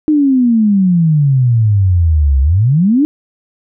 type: exponential two-way sweep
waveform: sine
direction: down then up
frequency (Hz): 311.6 to 65.41 to 311.6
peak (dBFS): -7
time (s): 0.08-3.05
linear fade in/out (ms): 0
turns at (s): 2.41
effects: none